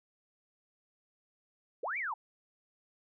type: linear two-way sweep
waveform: sine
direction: up then down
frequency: 374.6 to 2387 to 800 Hz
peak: -33 dBFS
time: 1.83-2.14 s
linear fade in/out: 5 ms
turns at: 1.98 s
effects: none

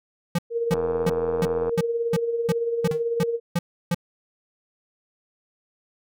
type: tone bursts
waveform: square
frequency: 172 Hz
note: F3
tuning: 26 cents flat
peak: -20 dBFS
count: 11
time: 0.35-3.946 s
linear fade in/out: 5 ms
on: 36 ms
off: 320 ms
type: tone with tremolo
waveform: sine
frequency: 466.2 Hz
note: A#4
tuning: in tune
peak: -20 dBFS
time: 0.5-3.4 s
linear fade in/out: 50 ms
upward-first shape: sine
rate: 18 Hz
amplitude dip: 50%
type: click train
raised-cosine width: 1 ms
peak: -17 dBFS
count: 83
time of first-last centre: 0.72-1.694 s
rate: 84.2 Hz
type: tone with exponential decay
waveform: square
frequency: 155.56 Hz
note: D#3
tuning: in tune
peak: -24 dBFS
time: 2.91-3.03 s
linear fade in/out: 2 ms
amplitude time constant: 24 ms
effects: none

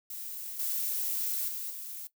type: noise with level steps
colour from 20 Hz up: violet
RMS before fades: -40 / -32 / -37 / -41 dBFS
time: 0.1-2.07 s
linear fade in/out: 2 ms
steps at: 0.59 / 1.48 / 1.7 s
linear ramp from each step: 5 ms
effects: noise-tail reverb RT60 0.1 s tail -17 dB re dry

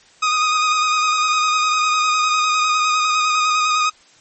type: tone with vibrato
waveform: sawtooth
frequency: 1244.5 Hz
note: D#6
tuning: in tune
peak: -11 dBFS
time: 0.22-3.9 s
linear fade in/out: 10 ms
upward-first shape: square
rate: 9.9 Hz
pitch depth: 20 cents each way
effects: white hiss -50 dBFS RMS until 4.2 s + MP3 32 kbps

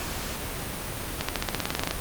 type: accelerating click train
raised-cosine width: 0.2 ms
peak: -8 dBFS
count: 14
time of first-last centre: 1.21-1.91 s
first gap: 76 ms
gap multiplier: 0.94
effects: pink hiss -33 dBFS RMS until 2 s + Opus 48 kbps

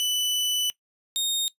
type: tone pair in turn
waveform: sawtooth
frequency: 2985 / 3699 Hz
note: F#7 / A#7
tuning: +15 / -14 cents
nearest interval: major third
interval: 371 cents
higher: second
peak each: -20 / -20 dBFS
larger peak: neither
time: 0-0.7 / 1.16-1.48 s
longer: first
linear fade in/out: 0 ms
effects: noise-tail reverb RT60 0.1 s tail -19 dB re dry + resampled to 32000 Hz

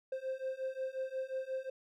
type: beating tone pair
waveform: triangle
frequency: 522 / 527.6 Hz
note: C5 / C5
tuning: -4 / +14 cents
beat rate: 5.6 Hz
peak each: -38 / -37 dBFS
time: 0.12-1.7 s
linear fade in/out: 5 ms
effects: none

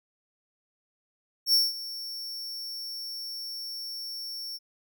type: tone with ADSR envelope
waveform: 45% pulse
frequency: 5460 Hz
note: F8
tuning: 40 cents flat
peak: -18 dBFS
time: 1.46-4.59 s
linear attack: 75 ms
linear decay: 190 ms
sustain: -17 dB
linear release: 35 ms
effects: none

